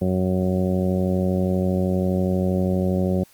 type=harmonic tone; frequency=92.5 Hz; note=F#2; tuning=in tune; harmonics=1 / 2 / 3 / 4 / 5 / 6 / 7 / 8; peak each=-25 / -21 / -32 / -27 / -34 / -28 / -38 / -38 dBFS; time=0.01-3.24 s; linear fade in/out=10 ms; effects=white hiss -54 dBFS RMS until 3.33 s + Opus 32 kbps